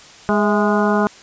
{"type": "harmonic tone with a mistuned harmonic", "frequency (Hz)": 206.8, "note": "G#3", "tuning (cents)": -7, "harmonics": [1, 2, 3, 4, 5, 6, 7], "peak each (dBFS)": [-17, -20, -22, -23, -24, -25, -25], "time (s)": [0.29, 1.07], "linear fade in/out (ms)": 0, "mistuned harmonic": 3, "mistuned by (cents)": 68, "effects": ["white hiss -42 dBFS RMS until 1.22 s", "resampled to 16000 Hz"]}